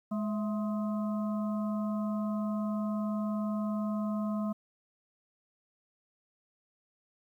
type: harmonic tone with a mistuned harmonic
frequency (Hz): 209.9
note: G#3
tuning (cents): +19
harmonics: 1 / 3 / 5 / 6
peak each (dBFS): -30 / -40 / -44 / -46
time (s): 0.11-4.53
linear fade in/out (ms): 10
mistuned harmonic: 3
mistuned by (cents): +70
effects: 11-bit